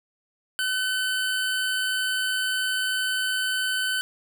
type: tone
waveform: 25% pulse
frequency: 1517 Hz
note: F#6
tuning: 43 cents sharp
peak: -20 dBFS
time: 0.59-4.01 s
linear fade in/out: 0 ms
effects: none